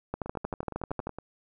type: two click trains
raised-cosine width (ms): 1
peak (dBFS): -17 / -24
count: 13 / 11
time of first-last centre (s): 0.14-1.07 / 0.26-1.186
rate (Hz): 12.9 / 10.8
effects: none